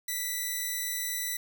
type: tone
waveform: 5% pulse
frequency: 1975.5 Hz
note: B6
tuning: in tune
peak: -20 dBFS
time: 0.08-1.37 s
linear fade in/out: 5 ms
effects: none